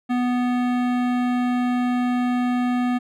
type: tone with hard clipping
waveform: sine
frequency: 246.9 Hz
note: B3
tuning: in tune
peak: -21 dBFS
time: 0.09-2.99 s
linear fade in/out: 20 ms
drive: 17 dB
effects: none